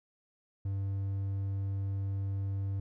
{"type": "tone", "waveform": "triangle", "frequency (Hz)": 98, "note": "G2", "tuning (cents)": 0, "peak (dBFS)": -29, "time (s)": [0.65, 2.8], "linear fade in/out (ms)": 5, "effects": []}